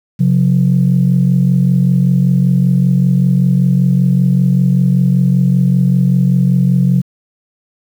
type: tone pair together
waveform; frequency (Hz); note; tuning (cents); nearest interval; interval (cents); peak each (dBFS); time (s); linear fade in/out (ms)
sine; 134.92 / 180.1; C#3 / F#3; -46 / -46; perfect fourth; 500; -10; 0.19-7.02; 20
effects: tanh soft clip ceiling -2 dBFS + 7-bit